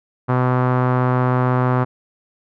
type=tone with low-pass filter; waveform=sawtooth; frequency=126.3 Hz; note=B2; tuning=39 cents sharp; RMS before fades=-17 dBFS; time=0.28-1.85 s; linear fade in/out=20 ms; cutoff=1200 Hz; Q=2.3; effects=none